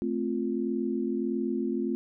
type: chord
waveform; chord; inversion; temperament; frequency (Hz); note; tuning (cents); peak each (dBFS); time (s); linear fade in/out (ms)
sine; F major; first; equal; 220 / 261.6 / 349.2; A3 / C4 / F4; 0 / 0 / 0; -31; 0.02-1.95; 0
effects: none